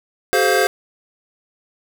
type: tone cluster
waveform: square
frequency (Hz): 382.8 / 428.4 / 519 / 701 / 1588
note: G4 / A4 / C5 / F5 / G6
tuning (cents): -41 / -46 / -14 / +6 / +22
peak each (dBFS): -21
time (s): 0.33-0.67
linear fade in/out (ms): 0
effects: none